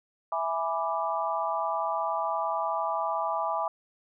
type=chord; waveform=sine; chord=E dominant seventh; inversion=none; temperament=equal; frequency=659.3 / 830.6 / 987.8 / 1174.7 Hz; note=E5 / G#5 / B5 / D6; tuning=0 / 0 / 0 / 0 cents; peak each=-32 dBFS; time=0.32-3.68 s; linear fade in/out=2 ms; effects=none